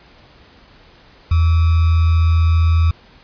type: tone with sample-and-hold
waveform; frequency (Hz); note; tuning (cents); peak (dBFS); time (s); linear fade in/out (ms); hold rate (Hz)
sine; 82.41; E2; 0; -10; 1.31-2.91; 5; 1225
effects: pink hiss -47 dBFS RMS until 3.23 s + resampled to 11025 Hz